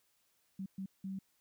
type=tone bursts at uneven times; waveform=sine; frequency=192.3 Hz; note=G3; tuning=33 cents flat; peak=-38 dBFS; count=3; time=0.59-0.66 / 0.78-0.86 / 1.04-1.19 s; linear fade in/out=5 ms; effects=white hiss -75 dBFS RMS until 1.4 s

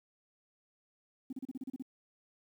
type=tone bursts; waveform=sine; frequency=261.6 Hz; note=C4; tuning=in tune; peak=-36 dBFS; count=9; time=1.3-1.824 s; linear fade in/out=5 ms; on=28 ms; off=34 ms; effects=tanh soft clip ceiling -32 dBFS + 11-bit

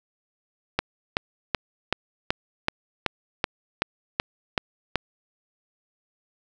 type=click train; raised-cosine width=0.3 ms; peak=-5 dBFS; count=12; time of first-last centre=0.79-4.957 s; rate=2.64 Hz; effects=none

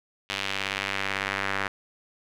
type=tone with band-pass filter sweep; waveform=square; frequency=49 Hz; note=G1; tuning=in tune; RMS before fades=-30 dBFS; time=0.29-1.68 s; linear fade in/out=10 ms; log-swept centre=3000 to 1700 Hz; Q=1.6; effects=none

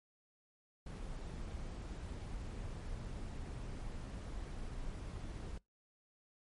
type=noise; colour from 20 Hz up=brown; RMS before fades=-44 dBFS; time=0.86-5.58 s; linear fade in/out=5 ms; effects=noise-tail reverb RT60 0.2 s tail -25 dB re dry + MP3 48 kbps

